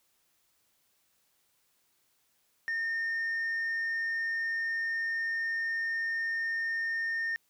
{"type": "tone", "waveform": "sine", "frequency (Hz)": 1824, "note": "A#6", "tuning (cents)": -38, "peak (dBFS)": -27, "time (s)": [2.68, 7.36], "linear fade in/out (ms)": 0, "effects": ["tanh soft clip ceiling -28 dBFS", "white hiss -72 dBFS RMS until 7.49 s"]}